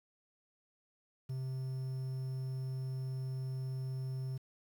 triangle tone with quantisation, 130.81 Hz, C3, in tune, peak -34 dBFS, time 1.29-4.38 s, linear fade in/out 10 ms, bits 10, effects none

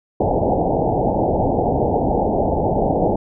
white low-pass noise, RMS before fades -18 dBFS, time 0.2-3.16 s, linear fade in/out 5 ms, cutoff 850 Hz, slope 96 dB/octave, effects none

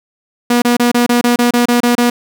sawtooth tone bursts, 241.1 Hz, B3, 41 cents flat, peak -5 dBFS, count 11, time 0.5-2.1 s, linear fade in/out 5 ms, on 120 ms, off 28 ms, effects none

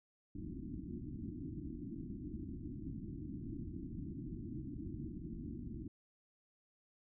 white low-pass noise, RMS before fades -45 dBFS, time 0.35-5.88 s, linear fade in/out 5 ms, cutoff 340 Hz, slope 96 dB/octave, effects none

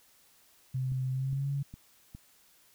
sine tone with pitch glide, 130 to 140.14 Hz, C3 to C#3, -11 to +19 cents, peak -29 dBFS, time 0.74-1.63 s, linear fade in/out 10 ms, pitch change +130 cents, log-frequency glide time 1.12-1.49 s
click train, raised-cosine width 5 ms, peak -32 dBFS, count 4, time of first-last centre 0.92-2.15 s, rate 2.44 Hz
effects white hiss -63 dBFS RMS until 2.74 s

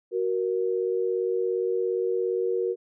sine tone pair together, 371.9 / 469.2 Hz, F#4 / A#4, +9 / +11 cents, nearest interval major third, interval 402 cents, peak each -26 dBFS, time 0.11-2.76 s, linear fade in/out 50 ms, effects none

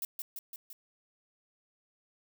violet noise with echo, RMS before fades -35 dBFS, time 0.02-0.05 s, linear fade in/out 2 ms, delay 170 ms, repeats 4, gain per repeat -3 dB, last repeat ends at 0.73 s, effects none

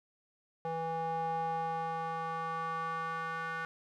square tone with band-pass filter sweep, 163.8 Hz, E3, 11 cents flat, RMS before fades -36 dBFS, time 0.65-3.65 s, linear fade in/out 0 ms, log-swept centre 690 to 1400 Hz, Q 4.1, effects none

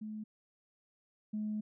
sine tone pair in turn, 214.8 / 212.8 Hz, A3 / G#3, -41 / +42 cents, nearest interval unison, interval 17 cents, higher first, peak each -39 / -33 dBFS, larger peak second, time 0.01-0.24 / 1.33-1.61 s, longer second, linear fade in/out 10 ms, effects tanh soft clip ceiling -29 dBFS

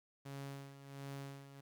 sawtooth tone with tremolo, 138.59 Hz, C#3, in tune, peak -40 dBFS, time 0.25-1.61 s, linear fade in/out 10 ms, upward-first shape sine, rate 1.4 Hz, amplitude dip 70%, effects 12-bit

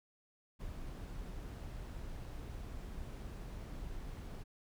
brown noise, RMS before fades -45 dBFS, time 0.59-4.44 s, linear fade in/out 20 ms, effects none

